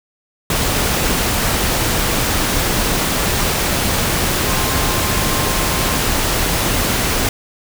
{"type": "tone in noise", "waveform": "sine", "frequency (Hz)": 1054, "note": "C6", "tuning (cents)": 12, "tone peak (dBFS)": -27, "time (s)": [4.46, 5.97], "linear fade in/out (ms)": 2, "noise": "pink", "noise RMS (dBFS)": -17, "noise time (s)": [0.5, 7.29], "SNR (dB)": -13, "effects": []}